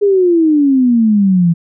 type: exponential sweep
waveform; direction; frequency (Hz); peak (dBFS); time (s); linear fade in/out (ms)
sine; down; 415.3 to 164.81; -7; 0.01-1.54; 20
effects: none